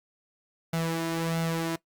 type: tone with flanger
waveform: sawtooth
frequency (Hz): 164.81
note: E3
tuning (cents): 0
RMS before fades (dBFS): -29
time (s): 0.73-1.76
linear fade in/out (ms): 5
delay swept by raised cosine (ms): 1.4 to 2.9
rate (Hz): 1.5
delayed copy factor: +0.55
effects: noise-tail reverb RT60 0.1 s tail -19 dB re dry + Opus 48 kbps